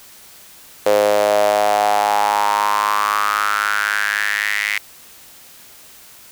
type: tone with high-pass filter sweep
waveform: sawtooth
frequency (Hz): 103.83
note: G#2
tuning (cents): 0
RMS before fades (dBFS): -17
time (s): 0.86-4.78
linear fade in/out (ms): 0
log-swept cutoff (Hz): 510 to 2100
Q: 6.3
effects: white hiss -43 dBFS RMS until 6.31 s